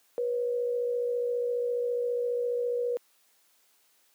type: tone pair together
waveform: sine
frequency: 483.3 / 538 Hz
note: B4 / C5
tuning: -38 / +48 cents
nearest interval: major second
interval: 186 cents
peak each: -26 / -37 dBFS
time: 0.18-2.97 s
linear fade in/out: 0 ms
effects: white hiss -66 dBFS RMS until 4.14 s + high-pass 300 Hz 12 dB/octave